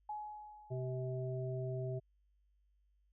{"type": "tone with exponential decay", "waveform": "sine", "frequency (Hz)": 844, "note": "G#5", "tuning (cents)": 28, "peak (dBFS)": -38, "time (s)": [0.09, 1.38], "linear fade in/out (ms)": 5, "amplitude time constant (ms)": 280}
{"type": "harmonic tone", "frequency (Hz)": 128.6, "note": "C3", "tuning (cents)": -30, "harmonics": [1, 3, 5], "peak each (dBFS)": [-38, -43, -45], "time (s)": [0.7, 2], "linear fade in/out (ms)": 20}
{"effects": ["added 50 Hz sine -70 dBFS peak until 3.12 s"]}